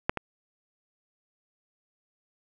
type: clicks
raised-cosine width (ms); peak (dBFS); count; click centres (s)
0.5; -7 / -15; 2; 0.095 / 0.173
effects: none